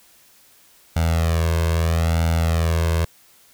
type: tone with flanger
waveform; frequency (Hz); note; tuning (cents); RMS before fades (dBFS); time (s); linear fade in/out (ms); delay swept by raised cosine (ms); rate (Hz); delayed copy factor
sawtooth; 82.41; E2; 0; -19; 0.96-3.05; 5; 1.4 to 1.9; 0.77; +1
effects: white hiss -53 dBFS RMS until 3.53 s